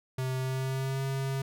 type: tone with pitch glide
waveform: square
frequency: 130 to 135.13 Hz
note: C3 to C#3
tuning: -11 to -44 cents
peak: -30 dBFS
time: 0.18-1.42 s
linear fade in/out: 5 ms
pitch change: +67 cents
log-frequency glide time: 0.38-1.03 s
effects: none